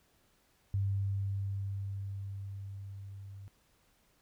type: tone with level ramp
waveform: sine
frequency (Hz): 98.6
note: G2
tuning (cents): +11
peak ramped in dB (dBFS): -28 to -45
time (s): 0.74-3.48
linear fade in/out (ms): 0
effects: pink hiss -70 dBFS RMS until 4.21 s